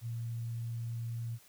sine tone, 116.4 Hz, A#2, 2 cents flat, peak -35 dBFS, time 0.01-1.39 s, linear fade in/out 50 ms, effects white hiss -61 dBFS RMS until 1.48 s

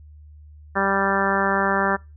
harmonic tone, 196 Hz, G3, in tune, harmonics 1 / 2 / 3 / 4 / 5 / 6 / 7 / 8 / 9, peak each -27 / -27 / -27 / -27 / -27 / -27 / -27 / -27 / -27 dBFS, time 0.75-1.97 s, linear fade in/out 20 ms, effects noise-tail reverb RT60 0.3 s tail -26 dB re dry + added 75 Hz sine -42 dBFS peak until 2.16 s

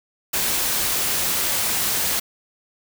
white noise, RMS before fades -22 dBFS, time 0.33-2.2 s, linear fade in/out 10 ms, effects none

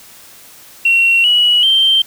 sine tone with pitch steps, 2732 / 2928 / 3138 Hz, F7 / F#7 / G7, -39 / -19 / +1 cents, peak -7 dBFS, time 0.85-2.02 s, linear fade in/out 5 ms, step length 390 ms, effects tanh soft clip ceiling -3 dBFS + white hiss -40 dBFS RMS until 2.06 s

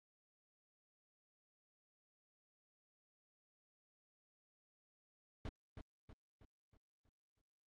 brown noise with echo, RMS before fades -43 dBFS, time 5.45-5.49 s, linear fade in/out 2 ms, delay 320 ms, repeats 6, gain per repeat -6 dB, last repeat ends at 7.41 s, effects low-pass 5000 Hz 12 dB/octave + Opus 48 kbps

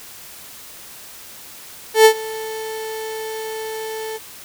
35% pulse tone with ADSR envelope, 440 Hz, A4, in tune, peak -3 dBFS, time 1.94-4.19 s, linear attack 110 ms, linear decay 82 ms, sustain -21 dB, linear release 32 ms, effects white hiss -39 dBFS RMS until 4.44 s

